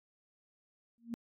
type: tone with exponential growth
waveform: sine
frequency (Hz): 233.1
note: A#3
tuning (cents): 0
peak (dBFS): -32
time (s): 0.98-1.14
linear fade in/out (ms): 0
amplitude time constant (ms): 33
effects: AAC 64 kbps